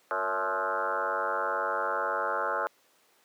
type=tone with frequency modulation; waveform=sine; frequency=957 Hz; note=A#5; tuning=45 cents sharp; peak=-26 dBFS; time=0.11-2.67 s; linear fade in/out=0 ms; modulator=98 Hz; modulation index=5.4; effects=pink hiss -64 dBFS RMS until 3.24 s + high-pass 400 Hz 12 dB/octave